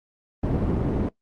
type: low-pass noise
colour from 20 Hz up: white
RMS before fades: -24 dBFS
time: 0.43-1.09 s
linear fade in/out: 5 ms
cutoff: 290 Hz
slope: 12 dB/octave
effects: noise-tail reverb RT60 0.1 s tail -20 dB re dry + Opus 32 kbps